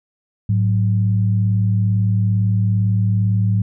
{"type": "tone pair together", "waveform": "sine", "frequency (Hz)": [106.4, 184.15], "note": ["G#2", "F#3"], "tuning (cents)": [42, -8], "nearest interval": "major sixth", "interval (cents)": 950, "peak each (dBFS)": [-14, -22], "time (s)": [0.49, 3.62], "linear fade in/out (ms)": 5, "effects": []}